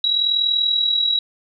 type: tone with amplitude modulation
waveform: sine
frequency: 3879 Hz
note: B7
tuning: 32 cents flat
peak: -13 dBFS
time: 0.04-1.19 s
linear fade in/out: 2 ms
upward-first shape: sine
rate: 40.5 Hz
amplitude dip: 60%
effects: none